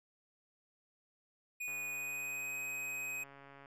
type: tone with pitch glide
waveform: square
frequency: 2475 to 2517 Hz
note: D#7 to D#7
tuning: -10 to +19 cents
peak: -39 dBFS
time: 1.6-3.24 s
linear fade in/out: 10 ms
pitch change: +29 cents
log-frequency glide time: 1.9-2.55 s
type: click train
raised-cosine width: 0.5 ms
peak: -40 dBFS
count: 276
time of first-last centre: 1.68-3.658 s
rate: 139 Hz
effects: none